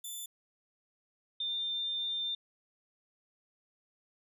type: tone pair in turn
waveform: 10% pulse / sine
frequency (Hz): 3520 / 3598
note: A7 / A7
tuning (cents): 0 / +38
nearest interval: unison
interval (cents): 38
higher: second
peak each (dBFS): -32 / -32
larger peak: neither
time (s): 0.04-0.26 / 1.4-2.35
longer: second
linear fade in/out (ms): 5
effects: none